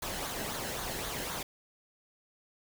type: noise with flanger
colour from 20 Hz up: pink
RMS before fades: -37 dBFS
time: 0.02-1.43 s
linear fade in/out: 5 ms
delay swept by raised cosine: 0.37 to 0.87 ms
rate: 3.8 Hz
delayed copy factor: -0.5
effects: none